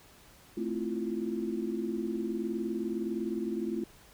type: chord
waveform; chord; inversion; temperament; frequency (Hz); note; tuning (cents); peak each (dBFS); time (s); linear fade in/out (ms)
sine; F major seventh; first; equal; 220 / 261.6 / 329.6 / 349.2; A3 / C4 / E4 / F4; 0 / 0 / 0 / 0; -35 / -39 / -37 / -35; 0.57-3.84; 5
effects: pink hiss -57 dBFS RMS until 4.13 s